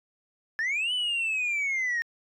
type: linear two-way sweep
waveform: sine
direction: up then down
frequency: 1720 to 3023 to 1830 Hz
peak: -23 dBFS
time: 0.59-2.02 s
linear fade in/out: 0 ms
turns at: 0.93 s
effects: tanh soft clip ceiling -24 dBFS